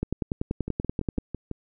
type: two click trains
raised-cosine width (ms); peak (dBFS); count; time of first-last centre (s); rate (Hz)
3; -18 / -13; 6 / 13; 0.68-1.513 / 0.03-1.184; 6 / 10.4
effects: none